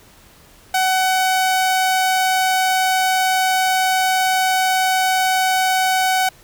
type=tone; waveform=sawtooth; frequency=751 Hz; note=F#5; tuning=26 cents sharp; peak=-11 dBFS; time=0.74-6.29 s; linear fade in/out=5 ms; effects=pink hiss -48 dBFS RMS until 6.43 s